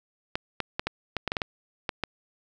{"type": "clicks", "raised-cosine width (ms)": 0.3, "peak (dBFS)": -11, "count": 11, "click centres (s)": [0.355, 0.603, 0.795, 0.87, 1.167, 1.277, 1.319, 1.368, 1.418, 1.892, 2.037], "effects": []}